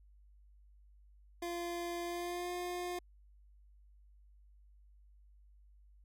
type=tone with pitch glide; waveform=25% pulse; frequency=345.4 to 355.3 Hz; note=F4 to F4; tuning=-19 to +30 cents; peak=-34 dBFS; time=1.42-2.99 s; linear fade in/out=5 ms; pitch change=+49 cents; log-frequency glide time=2.04-2.52 s; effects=added 50 Hz sine -59 dBFS peak until 6.04 s